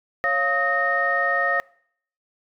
sine tone cluster, 551 / 696 / 1264 / 1848 Hz, C#5 / F5 / D#6 / A#6, -11 / -6 / +27 / -16 cents, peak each -27 / -26 / -25 / -21 dBFS, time 0.24-1.6 s, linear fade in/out 0 ms, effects noise-tail reverb RT60 0.6 s tail -23 dB re dry + tanh soft clip ceiling -8 dBFS

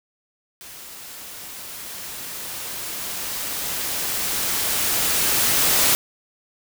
white noise with level ramp, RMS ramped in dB -40 to -17 dBFS, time 0.61-5.95 s, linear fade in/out 0 ms, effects none

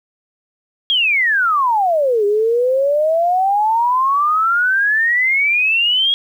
sine exponential two-way sweep, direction down then up, 3322 to 402.4 to 3322 Hz, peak -12 dBFS, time 0.9-6.14 s, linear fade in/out 0 ms, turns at 2.25 s, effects 8-bit

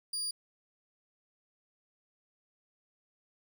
30% pulse tone, 4800 Hz, D8, 37 cents sharp, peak -30 dBFS, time 0.13-0.31 s, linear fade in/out 5 ms, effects 11-bit

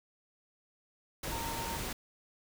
sine tone in noise, 920 Hz, A#5, 23 cents flat, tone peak -39 dBFS, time 1.31-1.77 s, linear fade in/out 5 ms, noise pink, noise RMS -38 dBFS, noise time 1.23-1.93 s, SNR -4 dB, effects none

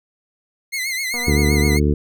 sawtooth tone with vibrato, 2093 Hz, C7, in tune, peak -18 dBFS, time 0.72-1.8 s, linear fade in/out 20 ms, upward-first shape triangle, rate 7.7 Hz, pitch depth 97 cents each way
click train, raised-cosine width 1 ms, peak -20 dBFS, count 152, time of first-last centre 1.14-1.767 s, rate 241 Hz
harmonic tone, 73.42 Hz, D2, in tune, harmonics 1 / 2 / 3 / 4 / 5 / 6, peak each -17 / -20 / -22 / -23 / -24 / -25 dBFS, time 1.27-1.94 s, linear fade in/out 5 ms
effects none

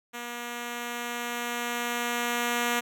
5% pulse tone with level ramp, 239.5 Hz, A#3, 47 cents sharp, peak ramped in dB -24 to -13 dBFS, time 0.13-2.81 s, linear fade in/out 20 ms, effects none

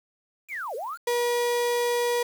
sine linear two-way sweep, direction down then up, 2489 to 415.3 to 1507 Hz, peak -30 dBFS, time 0.48-0.98 s, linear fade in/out 50 ms, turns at 0.75 s
35% pulse tone, 480.8 Hz, B4, 46 cents flat, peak -21 dBFS, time 1.07-2.23 s, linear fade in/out 5 ms
effects 8-bit

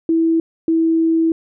sine tone pair in turn, 327.6 / 326.3 Hz, E4 / E4, -11 / -18 cents, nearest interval unison, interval 7 cents, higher first, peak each -12 dBFS, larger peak neither, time 0.09-0.4 / 0.68-1.32 s, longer second, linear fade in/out 2 ms, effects none

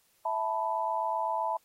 sine chord, E suspended fourth, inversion none, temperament equal with one note detuned, 656.2 / 880 / 987.8 Hz, E5 / A5 / B5, -8 / 0 / 0 cents, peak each -34 / -31 / -32 dBFS, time 0.25-1.57 s, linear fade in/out 5 ms, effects white hiss -68 dBFS RMS until 1.64 s + AAC 48 kbps

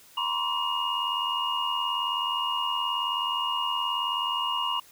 sine tone cluster, 957 / 1036 / 1137 / 2852 Hz, A#5 / C6 / C#6 / F7, +45 / -17 / +44 / +36 cents, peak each -32 / -31 / -34 / -29 dBFS, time 0.17-4.8 s, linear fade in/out 5 ms, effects white hiss -54 dBFS RMS until 4.91 s

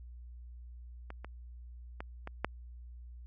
clicks, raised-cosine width 0.5 ms, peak -29 / -29 / -25 / -26 / -15 dBFS, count 5, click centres 1.104 / 1.246 / 2.005 / 2.274 / 2.446 s, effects added 60 Hz sine -46 dBFS peak until 3.26 s

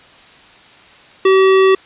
square tone, 382.2 Hz, G4, 44 cents flat, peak -8 dBFS, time 1.25-1.75 s, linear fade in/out 5 ms, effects white hiss -43 dBFS RMS until 1.85 s + resampled to 8000 Hz

